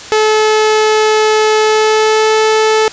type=tone with pitch glide; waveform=sawtooth; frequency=431.9 to 436.4 Hz; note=A4 to A4; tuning=-32 to -14 cents; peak=-4 dBFS; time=0.12-2.88 s; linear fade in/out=0 ms; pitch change=+18 cents; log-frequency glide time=1.59-2.35 s; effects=white hiss -29 dBFS RMS until 2.92 s + resampled to 16000 Hz